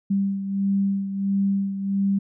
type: beating tone pair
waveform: sine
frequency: 196.7 / 198.2 Hz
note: G3 / G3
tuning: +6 / +19 cents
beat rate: 1.5 Hz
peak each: -21 / -28 dBFS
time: 0.1-2.19 s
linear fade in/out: 10 ms
effects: none